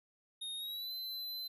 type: tone with pitch glide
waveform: square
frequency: 3713 to 4049 Hz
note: A#7 to B7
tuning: -8 to +42 cents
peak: -40 dBFS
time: 0.41-1.48 s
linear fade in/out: 10 ms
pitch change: +150 cents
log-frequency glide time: 0.56-0.92 s
effects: none

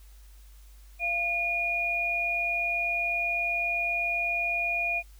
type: tone pair together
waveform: sine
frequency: 687.9 / 2440 Hz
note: F5 / D#7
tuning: -26 / -34 cents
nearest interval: octave + minor seventh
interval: 2192 cents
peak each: -33 / -26 dBFS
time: 0.99-5.03 s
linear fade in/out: 50 ms
effects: added 50 Hz sine -48 dBFS peak until 5.19 s + white hiss -61 dBFS RMS until 5.19 s

